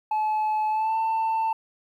sine tone with pitch glide, 860 to 891.9 Hz, A5 to A5, -40 to +23 cents, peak -19 dBFS, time 0.11-1.53 s, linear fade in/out 5 ms, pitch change +63 cents, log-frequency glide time 0.69-0.97 s, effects tanh soft clip ceiling -21 dBFS + 10-bit

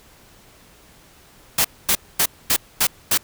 white noise bursts, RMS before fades -17 dBFS, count 6, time 1.58-3.176 s, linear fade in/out 5 ms, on 66 ms, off 240 ms, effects pink hiss -50 dBFS RMS until 3.23 s

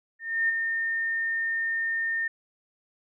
sine tone with ADSR envelope, 1820 Hz, A#6, 42 cents flat, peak -20 dBFS, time 0.19-2.28 s, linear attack 300 ms, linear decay 16 ms, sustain -5 dB, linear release 7 ms, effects none

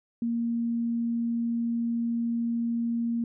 sine tone, 233.4 Hz, A#3, 2 cents sharp, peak -25 dBFS, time 0.22-3.24 s, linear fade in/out 2 ms, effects none

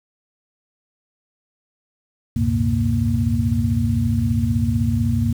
sine tone cluster, 72.5 / 96.6 / 112 / 128.3 / 232.8 Hz, D2 / G2 / A2 / C3 / A#3, -22 / -25 / +31 / -34 / -2 cents, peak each -25 / -21 / -25 / -24 / -21 dBFS, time 2.36-5.33 s, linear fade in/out 5 ms, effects 7-bit

